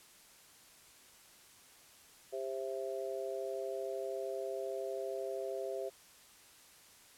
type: harmonic tone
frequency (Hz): 132.8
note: C3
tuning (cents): +26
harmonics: 3 / 4 / 5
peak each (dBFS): -40 / -41 / -42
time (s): 2.32-5.9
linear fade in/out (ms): 20
effects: white hiss -60 dBFS RMS until 7.17 s + low-pass 12000 Hz 12 dB/octave